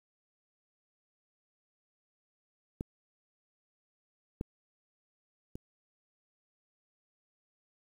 clicks, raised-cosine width 3 ms, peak -22 / -21 / -28 dBFS, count 3, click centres 2.809 / 4.411 / 5.555 s, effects 9-bit

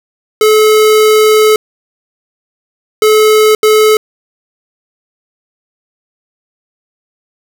square tone bursts at uneven times, 430.7 Hz, A4, 37 cents flat, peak -5 dBFS, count 3, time 0.41-1.56 / 3.02-3.55 / 3.63-3.97 s, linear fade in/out 2 ms, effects none

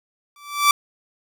sawtooth tone with exponential growth, 1163 Hz, D6, 17 cents flat, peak -6 dBFS, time 0.36-0.71 s, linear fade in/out 2 ms, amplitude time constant 76 ms, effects none

